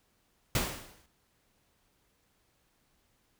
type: noise with exponential decay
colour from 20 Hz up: pink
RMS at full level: -27 dBFS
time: 0.55-1.06 s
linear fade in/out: 2 ms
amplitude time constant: 110 ms
effects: pink hiss -72 dBFS RMS until 3.39 s